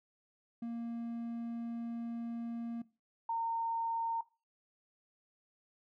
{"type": "tone pair in turn", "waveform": ["triangle", "sine"], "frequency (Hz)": [233.1, 915.9], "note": ["A#3", "A#5"], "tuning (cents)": [0, -31], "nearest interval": "2 octaves", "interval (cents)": 2369, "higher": "second", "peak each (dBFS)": [-35, -32], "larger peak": "second", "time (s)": [[0.62, 2.82], [3.29, 4.21]], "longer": "first", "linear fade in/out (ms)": 5, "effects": ["noise-tail reverb RT60 0.3 s tail -19 dB re dry"]}